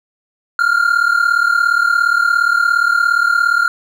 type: tone pair together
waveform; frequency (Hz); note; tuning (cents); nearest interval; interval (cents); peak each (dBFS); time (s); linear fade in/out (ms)
triangle; 1382.8 / 1420; F6 / F6; -18 / +28; unison; 46; -12; 0.59-3.68; 2
effects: none